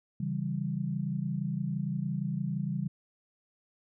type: chord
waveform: sine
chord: C# diminished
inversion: none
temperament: equal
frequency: 138.59 / 164.81 / 196 Hz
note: C#3 / E3 / G3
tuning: 0 / 0 / 0 cents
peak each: -34 dBFS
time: 0.2-2.88 s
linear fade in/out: 5 ms
effects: none